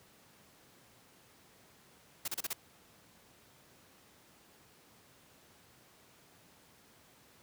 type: noise bursts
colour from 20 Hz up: white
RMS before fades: -36 dBFS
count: 5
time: 2.25-2.532 s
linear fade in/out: 5 ms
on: 30 ms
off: 33 ms
effects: pink hiss -62 dBFS RMS until 7.42 s + high-pass 100 Hz 12 dB/octave